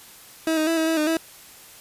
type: tone with pitch steps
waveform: 30% pulse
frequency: 321.5 / 312 / 329.3 / 320.1 / 324.6 / 304.8 / 325.4 Hz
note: E4 / D#4 / E4 / D#4 / E4 / D#4 / E4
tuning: -43 / +5 / -2 / +49 / -27 / -36 / -22 cents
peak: -17 dBFS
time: 0.47-1.17 s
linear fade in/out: 2 ms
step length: 100 ms
effects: white hiss -46 dBFS RMS until 1.8 s + resampled to 32000 Hz